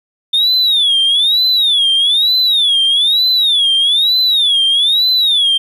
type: tone with vibrato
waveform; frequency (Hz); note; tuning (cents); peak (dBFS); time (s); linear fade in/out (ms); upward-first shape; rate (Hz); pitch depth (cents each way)
sine; 3580; A7; +29; -7; 0.33-5.58; 10; sine; 1.1; 210
effects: tanh soft clip ceiling -7 dBFS + 8-bit